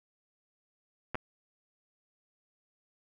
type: clicks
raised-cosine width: 0.5 ms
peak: -19 / -18 dBFS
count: 2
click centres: 1.146 / 1.154 s
effects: none